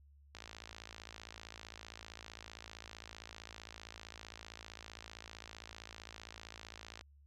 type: click train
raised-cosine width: 0.2 ms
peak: -30 dBFS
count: 370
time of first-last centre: 0.35-7.011 s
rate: 55.4 Hz
effects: added 71 Hz sine -60 dBFS peak until 7.26 s